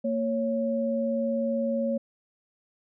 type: tone pair together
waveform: sine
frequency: 230.3 / 554 Hz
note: A#3 / C#5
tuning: -21 / -1 cents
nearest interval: octave + minor third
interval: 1520 cents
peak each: -27 dBFS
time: 0.04-1.98 s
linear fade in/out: 10 ms
effects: none